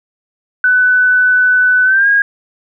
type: tone with pitch glide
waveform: sine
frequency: 1498 to 1633.6 Hz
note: F#6 to G#6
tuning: +21 to -29 cents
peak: -7 dBFS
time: 0.64-2.22 s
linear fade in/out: 2 ms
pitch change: +150 cents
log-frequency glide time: 1.84-2.08 s
effects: none